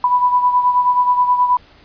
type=beating tone pair; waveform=sine; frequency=987.8 / 997.2 Hz; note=B5 / B5; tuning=0 / +16 cents; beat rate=9.4 Hz; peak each=-12 / -19 dBFS; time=0.04-1.57 s; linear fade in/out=2 ms; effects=pink hiss -47 dBFS RMS until 1.84 s + resampled to 11025 Hz